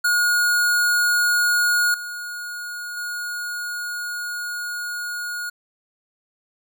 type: tone with level steps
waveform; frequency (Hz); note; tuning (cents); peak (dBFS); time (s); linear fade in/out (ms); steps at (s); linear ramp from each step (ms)
square; 1440; F#6; -47; -17 / -30 / -27; 0.04-5.5; 10; 1.94 / 2.97; 2
effects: none